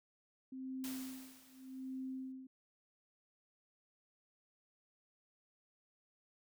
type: tone with tremolo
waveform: sine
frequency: 261.6 Hz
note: C4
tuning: in tune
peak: -40 dBFS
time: 0.52-2.47 s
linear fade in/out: 5 ms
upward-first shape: sine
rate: 0.82 Hz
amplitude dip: 95%
type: noise with exponential decay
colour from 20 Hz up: white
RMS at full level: -47 dBFS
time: 0.84-2.32 s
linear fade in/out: 0 ms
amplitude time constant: 320 ms
effects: none